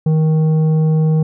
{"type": "tone with tanh clipping", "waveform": "triangle", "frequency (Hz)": 157.2, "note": "D#3", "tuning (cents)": 18, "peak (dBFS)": -12, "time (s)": [0.06, 1.23], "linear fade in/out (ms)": 5, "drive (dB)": 12, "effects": []}